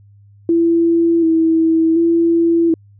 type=tone with vibrato; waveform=sine; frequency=330 Hz; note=E4; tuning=2 cents sharp; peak=-10 dBFS; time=0.49-2.74 s; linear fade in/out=2 ms; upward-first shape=square; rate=0.68 Hz; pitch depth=27 cents each way; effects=added 101 Hz sine -43 dBFS peak until 2.99 s